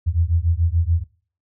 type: beating tone pair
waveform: sine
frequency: 81 / 87.9 Hz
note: E2 / F2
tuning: -30 / +12 cents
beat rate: 6.9 Hz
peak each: -19 dBFS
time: 0.06-1.04 s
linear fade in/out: 20 ms
effects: noise-tail reverb RT60 0.4 s tail -18 dB re dry